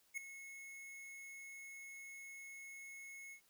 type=tone with ADSR envelope; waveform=square; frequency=2183 Hz; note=C#7; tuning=27 cents flat; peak=-38 dBFS; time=0.14-3.41 s; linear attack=35 ms; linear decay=4 ms; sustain=-13 dB; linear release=88 ms; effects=white hiss -73 dBFS RMS until 3.49 s